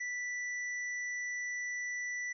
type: tone with hard clipping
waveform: sine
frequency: 1970 Hz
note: B6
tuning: 5 cents flat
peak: -37 dBFS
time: 0-2.33 s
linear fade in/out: 10 ms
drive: 9 dB
effects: resampled to 16000 Hz